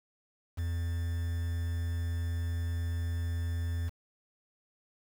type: tone with quantisation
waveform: triangle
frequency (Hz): 84.8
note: E2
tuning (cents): +50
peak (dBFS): -28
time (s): 0.57-3.9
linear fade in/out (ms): 20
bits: 8
effects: none